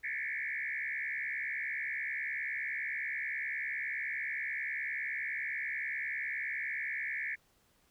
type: tone with frequency modulation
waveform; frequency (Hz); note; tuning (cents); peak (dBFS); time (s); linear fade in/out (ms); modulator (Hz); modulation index
sine; 1993; B6; +15; -34; 0.03-7.36; 20; 69.6; 4.3
effects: pink hiss -70 dBFS RMS until 7.9 s